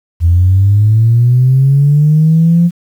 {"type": "linear sweep", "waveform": "sine", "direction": "up", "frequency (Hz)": [82.1, 174.61], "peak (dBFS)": -4, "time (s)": [0.2, 2.71], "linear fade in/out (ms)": 50, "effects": ["tanh soft clip ceiling 0 dBFS", "7-bit"]}